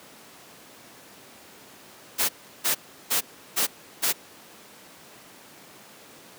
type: noise bursts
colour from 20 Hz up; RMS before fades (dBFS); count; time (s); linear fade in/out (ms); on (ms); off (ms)
white; -23; 5; 2.18-4.13; 20; 110; 350
effects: pink hiss -48 dBFS RMS until 6.38 s + high-pass 200 Hz 12 dB/octave